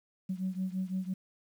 sine beating tone pair, 185.1 / 191 Hz, F#3 / G3, +1 / -45 cents, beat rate 5.9 Hz, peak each -33 / -35 dBFS, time 0.29-1.14 s, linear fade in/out 10 ms, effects tanh soft clip ceiling -25 dBFS + 10-bit

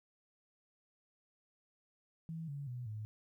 sine tone with pitch steps, 163 / 141.9 / 123.53 / 107.54 Hz, E3 / C#3 / B2 / A2, -19 / +41 / +1 / -39 cents, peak -40 dBFS, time 2.29-3.05 s, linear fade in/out 0 ms, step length 190 ms, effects 13-bit

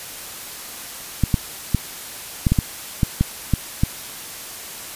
clicks, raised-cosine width 5 ms, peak -3 dBFS, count 10, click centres 1.237 / 1.342 / 1.747 / 2.468 / 2.52 / 2.588 / 3.032 / 3.21 / 3.537 / 3.835 s, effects white hiss -34 dBFS RMS until 4.95 s + resampled to 32000 Hz

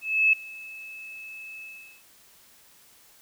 sine tone with ADSR envelope, 2600 Hz, E7, 24 cents flat, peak -15 dBFS, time 0.01-2.04 s, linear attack 320 ms, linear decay 5 ms, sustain -23 dB, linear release 420 ms, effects white hiss -56 dBFS RMS until 3.21 s

